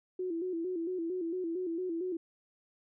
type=tone with vibrato; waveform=sine; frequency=349.2 Hz; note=F4; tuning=in tune; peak=-32 dBFS; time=0.19-2.17 s; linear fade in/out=5 ms; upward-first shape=square; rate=4.4 Hz; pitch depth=88 cents each way; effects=none